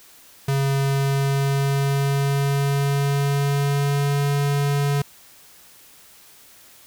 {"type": "tone with pitch glide", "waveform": "square", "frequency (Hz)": [137.6, 142.21], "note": ["C#3", "C#3"], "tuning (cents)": [-12, 45], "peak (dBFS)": -19, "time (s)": [0.48, 5.02], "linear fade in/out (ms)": 5, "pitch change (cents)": 57, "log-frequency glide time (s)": [0.76, 4.33], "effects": ["white hiss -49 dBFS RMS until 6.86 s"]}